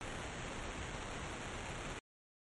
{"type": "noise with sample-and-hold", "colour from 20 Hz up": "pink", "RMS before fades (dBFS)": -44, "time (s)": [0.01, 1.99], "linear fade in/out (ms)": 0, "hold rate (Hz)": 4900, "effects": ["MP3 48 kbps"]}